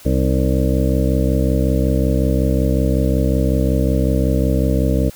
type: harmonic tone with a mistuned harmonic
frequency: 65.41 Hz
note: C2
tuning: in tune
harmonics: 1 / 2 / 3 / 4 / 5 / 7 / 8 / 9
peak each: -17 / -20 / -22 / -23 / -24 / -25 / -26 / -27 dBFS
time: 0.05-5.1 s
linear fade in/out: 10 ms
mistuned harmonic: 5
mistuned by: -59 cents
effects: white hiss -42 dBFS RMS until 5.15 s